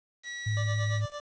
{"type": "tone", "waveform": "sawtooth", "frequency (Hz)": 1930, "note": "B6", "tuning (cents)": -40, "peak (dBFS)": -32, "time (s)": [0.23, 1.02], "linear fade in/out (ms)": 50}
{"type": "tone with vibrato", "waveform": "sine", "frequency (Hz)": 106.7, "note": "G#2", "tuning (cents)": 47, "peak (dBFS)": -26, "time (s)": [0.46, 1.06], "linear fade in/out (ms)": 10, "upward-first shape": "square", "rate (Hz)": 7, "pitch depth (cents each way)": 11}
{"type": "tone with tremolo", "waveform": "25% pulse", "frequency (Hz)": 587.3, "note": "D5", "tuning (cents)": 0, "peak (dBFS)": -31, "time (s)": [0.57, 1.2], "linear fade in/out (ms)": 0, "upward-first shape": "sine", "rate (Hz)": 8.8, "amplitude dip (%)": 85}
{"effects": ["resampled to 16000 Hz", "9-bit"]}